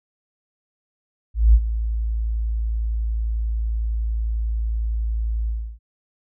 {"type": "tone with ADSR envelope", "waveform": "sine", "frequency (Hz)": 55.5, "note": "A1", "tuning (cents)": 16, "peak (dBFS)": -7, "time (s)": [1.34, 5.79], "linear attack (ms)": 200, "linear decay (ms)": 54, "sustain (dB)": -13, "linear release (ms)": 310, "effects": []}